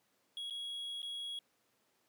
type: tone with dropouts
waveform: triangle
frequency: 3322 Hz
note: G#7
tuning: in tune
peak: -38 dBFS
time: 0.37-1.39 s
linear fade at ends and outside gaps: 1 ms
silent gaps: 0.499-0.507 / 1.019-1.029 s
effects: pink hiss -75 dBFS RMS until 2.08 s + high-pass 200 Hz 12 dB/octave